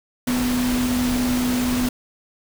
sine tone in noise, 248.4 Hz, B3, 10 cents sharp, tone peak -19 dBFS, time 0.27-1.89 s, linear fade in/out 5 ms, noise pink, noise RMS -27 dBFS, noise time 0.27-1.89 s, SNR +5 dB, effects none

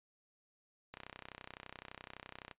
click train, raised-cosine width 0.3 ms, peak -30 dBFS, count 51, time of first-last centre 0.94-2.512 s, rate 31.8 Hz, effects noise-tail reverb RT60 0.1 s tail -17 dB re dry + resampled to 8000 Hz

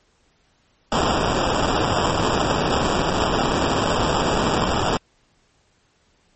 white noise with sample-and-hold, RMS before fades -20 dBFS, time 0.92-4.97 s, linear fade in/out 2 ms, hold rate 2100 Hz, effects pink hiss -62 dBFS RMS until 6.35 s + MP3 32 kbps

